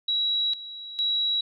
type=tone with tremolo; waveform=sine; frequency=3884 Hz; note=B7; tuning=30 cents flat; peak=-22 dBFS; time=0.08-1.41 s; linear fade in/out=5 ms; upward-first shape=square; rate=1.1 Hz; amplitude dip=80%; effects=none